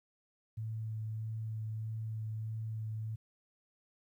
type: tone with vibrato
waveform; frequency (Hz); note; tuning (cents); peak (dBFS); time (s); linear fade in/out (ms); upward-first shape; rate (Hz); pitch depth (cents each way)
sine; 110; A2; 0; -36; 0.57-3.16; 10; sine; 1.6; 12
effects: 12-bit